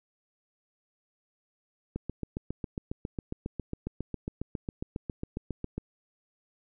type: click train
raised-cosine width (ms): 3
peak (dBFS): -20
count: 29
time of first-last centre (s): 1.96-5.78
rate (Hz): 7.33
effects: none